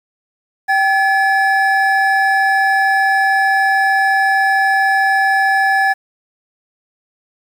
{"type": "tone pair together", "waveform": "triangle", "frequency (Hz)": [778.6, 1712], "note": ["G5", "A6"], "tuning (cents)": [-12, -48], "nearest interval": "octave + major second", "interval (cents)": 1364, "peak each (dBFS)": -12, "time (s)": [0.68, 5.94], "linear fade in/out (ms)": 20, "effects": ["7-bit"]}